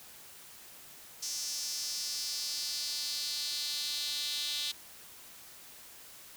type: tone with high-pass filter sweep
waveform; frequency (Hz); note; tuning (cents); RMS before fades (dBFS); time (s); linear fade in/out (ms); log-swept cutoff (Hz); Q
sawtooth; 293.7; D4; 0; -36; 1.22-4.72; 10; 5700 to 3700; 3.9
effects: white hiss -52 dBFS RMS until 6.36 s